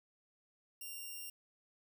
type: tone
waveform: 5% pulse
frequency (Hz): 2782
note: F7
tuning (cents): -7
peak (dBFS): -35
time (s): 0.81-1.3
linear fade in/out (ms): 5
effects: 12-bit